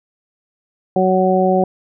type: harmonic tone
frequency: 186.4 Hz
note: F#3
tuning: 13 cents sharp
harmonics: 1 / 2 / 3 / 4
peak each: -17 / -17 / -17 / -17 dBFS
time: 0.96-1.64 s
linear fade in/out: 2 ms
effects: none